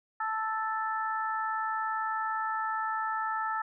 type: harmonic tone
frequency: 439.6 Hz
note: A4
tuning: 2 cents flat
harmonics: 2 / 3 / 4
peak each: -33 / -32 / -37 dBFS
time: 0.2-3.62 s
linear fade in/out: 5 ms
effects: none